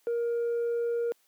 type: tone with tanh clipping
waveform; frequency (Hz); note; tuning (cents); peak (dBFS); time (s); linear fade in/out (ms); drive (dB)
triangle; 470.4; A#4; +16; -26; 0.07-1.12; 0; 6
effects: white hiss -68 dBFS RMS until 1.27 s + high-pass 300 Hz 12 dB/octave